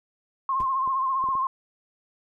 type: tone with vibrato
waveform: sine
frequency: 1061 Hz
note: C6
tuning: 24 cents sharp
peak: -22 dBFS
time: 0.49-1.47 s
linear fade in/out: 2 ms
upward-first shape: sine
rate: 15 Hz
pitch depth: 49 cents each way
type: noise with exponential decay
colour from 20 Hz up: brown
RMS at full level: -31 dBFS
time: 0.6-0.69 s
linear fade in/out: 1 ms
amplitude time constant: 19 ms
type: clicks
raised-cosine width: 2 ms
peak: -30 dBFS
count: 4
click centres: 0.876 / 1.24 / 1.288 / 1.353 s
effects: none